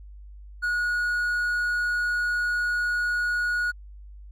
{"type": "tone", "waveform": "triangle", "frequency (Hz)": 1452, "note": "F#6", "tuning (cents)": -33, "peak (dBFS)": -21, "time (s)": [0.62, 3.72], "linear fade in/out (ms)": 20, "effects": ["added 50 Hz sine -41 dBFS peak until 4.31 s"]}